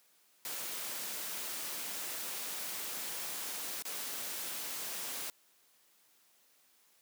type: noise with dropouts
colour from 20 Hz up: white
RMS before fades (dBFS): -40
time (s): 0.45-5.3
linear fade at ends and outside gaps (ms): 1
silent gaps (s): 3.823-3.852
effects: white hiss -68 dBFS RMS until 7.01 s + high-pass 200 Hz 12 dB/octave